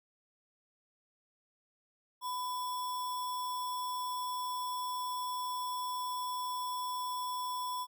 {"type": "tone with sample-and-hold", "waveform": "sine", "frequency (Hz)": 999, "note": "B5", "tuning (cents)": 20, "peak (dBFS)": -34, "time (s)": [2.21, 7.87], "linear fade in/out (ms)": 50, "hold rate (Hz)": 4410, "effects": []}